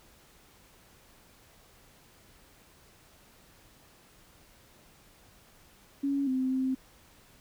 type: tone with pitch steps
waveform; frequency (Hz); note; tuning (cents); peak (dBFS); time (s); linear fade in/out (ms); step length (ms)
sine; 278.8 / 259.7 / 261.5; C#4 / C4 / C4; +10 / -13 / -1; -26; 6.03-6.75; 10; 240
effects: pink hiss -59 dBFS RMS until 7.4 s